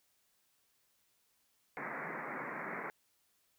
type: band-pass noise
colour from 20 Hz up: white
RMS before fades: -42 dBFS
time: 1.77-2.9 s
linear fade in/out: 0 ms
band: 140 to 2200 Hz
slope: 96 dB/octave
effects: white hiss -75 dBFS RMS until 3.58 s